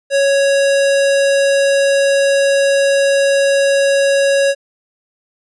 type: tone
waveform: square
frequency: 554.4 Hz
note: C#5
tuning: in tune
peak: -11 dBFS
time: 0.1-4.55 s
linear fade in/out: 50 ms
effects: resampled to 24000 Hz